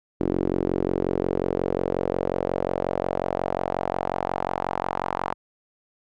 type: tone with band-pass filter sweep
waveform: sawtooth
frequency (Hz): 45.56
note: F#1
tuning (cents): -26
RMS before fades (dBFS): -26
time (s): 0.2-5.34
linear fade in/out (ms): 10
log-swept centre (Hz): 340 to 940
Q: 2.5
effects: none